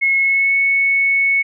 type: tone with pitch glide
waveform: sine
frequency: 2176 to 2210 Hz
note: C#7 to C#7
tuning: -33 to -6 cents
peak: -12 dBFS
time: 0.01-1.43 s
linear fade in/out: 20 ms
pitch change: +27 cents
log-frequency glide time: 0.17-0.55 s
effects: none